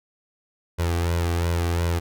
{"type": "tone with flanger", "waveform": "sawtooth", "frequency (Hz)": 85.1, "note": "F2", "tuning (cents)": -44, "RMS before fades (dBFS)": -23, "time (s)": [0.78, 2], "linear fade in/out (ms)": 20, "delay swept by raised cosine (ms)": [2, 2.6], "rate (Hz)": 2.8, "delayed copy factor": 0.6, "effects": []}